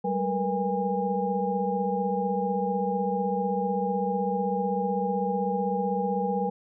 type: tone cluster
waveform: sine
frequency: 191.4 / 207.2 / 458.3 / 482.6 / 813 Hz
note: G3 / G#3 / A#4 / B4 / G#5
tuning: -41 / -4 / -29 / -40 / -37 cents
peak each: -29 / -37 / -37 / -29 / -29 dBFS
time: 0.04-6.5 s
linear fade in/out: 10 ms
effects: none